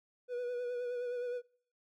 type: tone with vibrato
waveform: triangle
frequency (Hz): 489.6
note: B4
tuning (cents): -15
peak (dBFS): -33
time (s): 0.28-1.42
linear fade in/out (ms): 50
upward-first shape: sine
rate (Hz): 9.6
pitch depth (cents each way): 30
effects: noise-tail reverb RT60 0.5 s tail -24 dB re dry